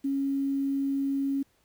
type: tone with quantisation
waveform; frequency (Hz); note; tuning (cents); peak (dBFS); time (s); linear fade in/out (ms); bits
sine; 275.2; C#4; -12; -25; 0.04-1.43; 10; 9
effects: pink hiss -68 dBFS RMS until 1.64 s